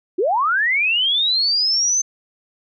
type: linear sweep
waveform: sine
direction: up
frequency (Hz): 321.2 to 6272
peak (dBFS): -15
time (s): 0.18-2.02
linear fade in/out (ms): 10
effects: none